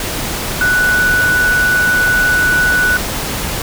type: tone in noise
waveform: sine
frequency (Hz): 1481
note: F#6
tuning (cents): +1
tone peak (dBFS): -10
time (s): 0.61-2.97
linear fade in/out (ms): 2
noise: pink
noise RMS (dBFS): -20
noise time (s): 0-3.62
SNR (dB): +7
effects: none